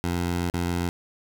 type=tone with dropouts; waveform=15% pulse; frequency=87.31 Hz; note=F2; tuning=in tune; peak=-18 dBFS; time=0.04-0.89 s; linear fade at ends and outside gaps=0 ms; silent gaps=0.499-0.539 s; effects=none